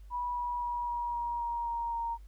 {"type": "tone with pitch steps", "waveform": "sine", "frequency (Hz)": [976, 969.3, 962.6, 955.9, 949.3, 942.8, 936.2, 929.8], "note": ["B5", "B5", "B5", "A#5", "A#5", "A#5", "A#5", "A#5"], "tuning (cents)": [-21, -33, -45, 43, 31, 19, 7, -5], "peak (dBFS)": -31, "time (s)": [0.1, 2.18], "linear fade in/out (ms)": 50, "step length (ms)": 260, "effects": ["added 50 Hz sine -47 dBFS peak until 2.27 s", "pink hiss -70 dBFS RMS until 2.27 s"]}